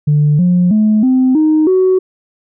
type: tone with pitch steps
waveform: sine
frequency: 148.2 / 178.29 / 214.5 / 258 / 310.4 / 373.4 Hz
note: D3 / F3 / A3 / C4 / D#4 / F#4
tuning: +16 / +36 / -44 / -24 / -4 / +16 cents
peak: -6 dBFS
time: 0.07-1.99 s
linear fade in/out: 10 ms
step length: 320 ms
effects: tanh soft clip ceiling -4 dBFS